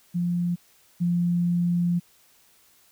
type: tone pair in turn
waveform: sine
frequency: 174.61 / 174.01 Hz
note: F3 / F3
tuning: 0 / -6 cents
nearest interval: unison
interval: 6 cents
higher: first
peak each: -22 / -20 dBFS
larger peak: second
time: 0.14-0.56 / 1-2 s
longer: second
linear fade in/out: 20 ms
effects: white hiss -59 dBFS RMS until 2.91 s